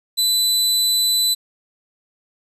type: tone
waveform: sawtooth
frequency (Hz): 4000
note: B7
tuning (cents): +21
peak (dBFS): -12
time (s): 0.17-1.35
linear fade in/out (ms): 20
effects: resampled to 32000 Hz + 8-bit